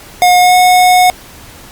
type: tone with pitch glide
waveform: square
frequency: 720 to 729.2 Hz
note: F#5 to F#5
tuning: -47 to -25 cents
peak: -5 dBFS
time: 0.22-1.1 s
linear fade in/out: 0 ms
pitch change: +22 cents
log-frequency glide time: 0.39-0.55 s
effects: pink hiss -35 dBFS RMS until 1.71 s + Opus 48 kbps